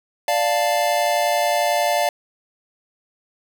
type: chord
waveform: square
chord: D minor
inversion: none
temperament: equal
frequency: 587.3 / 698.5 / 880 Hz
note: D5 / F5 / A5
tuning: 0 / 0 / 0 cents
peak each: -22 / -21 / -25 dBFS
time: 0.28-2.09 s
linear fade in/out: 2 ms
effects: none